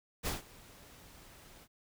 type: noise with ADSR envelope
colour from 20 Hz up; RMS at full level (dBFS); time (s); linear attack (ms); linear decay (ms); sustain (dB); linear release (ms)
pink; -34; 0.23-1.68; 36; 150; -22; 55
effects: none